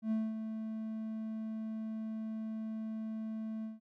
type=tone with ADSR envelope; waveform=triangle; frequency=220 Hz; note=A3; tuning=in tune; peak=-27 dBFS; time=0.02-3.8 s; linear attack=92 ms; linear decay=220 ms; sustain=-8 dB; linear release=160 ms; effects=none